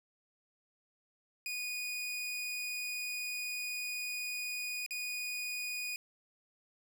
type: tone with dropouts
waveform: sawtooth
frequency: 2468 Hz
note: D#7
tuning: 15 cents flat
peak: -33 dBFS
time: 1.46-5.96 s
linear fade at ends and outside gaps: 1 ms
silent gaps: 4.863-4.908 s
effects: none